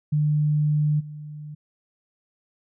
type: tone with level steps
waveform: sine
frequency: 150 Hz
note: D3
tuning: 37 cents sharp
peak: -18 / -34 dBFS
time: 0.12-1.55 s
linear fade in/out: 10 ms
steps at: 0.99 s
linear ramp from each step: 20 ms
effects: none